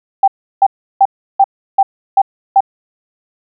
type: tone bursts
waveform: sine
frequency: 784 Hz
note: G5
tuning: in tune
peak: -4 dBFS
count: 7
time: 0.23-2.606 s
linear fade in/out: 5 ms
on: 48 ms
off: 340 ms
effects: none